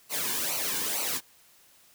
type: noise with flanger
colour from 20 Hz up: white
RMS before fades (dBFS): -30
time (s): 0.09-1.21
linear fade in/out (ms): 50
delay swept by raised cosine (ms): 0.57 to 1.57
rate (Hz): 2.2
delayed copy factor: -0.7
effects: white hiss -59 dBFS RMS until 1.94 s